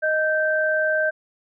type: tone pair together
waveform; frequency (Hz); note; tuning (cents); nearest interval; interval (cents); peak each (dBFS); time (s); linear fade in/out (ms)
sine; 622.3 / 1560.4; D#5 / G6; 0 / -8; octave + major third; 1592; -21; 0.02-1.11; 20
effects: none